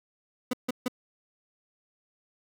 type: tone bursts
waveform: 30% pulse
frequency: 250 Hz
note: B3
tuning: 21 cents sharp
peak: -23 dBFS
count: 3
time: 0.51-0.882 s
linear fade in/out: 5 ms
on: 24 ms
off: 150 ms
effects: none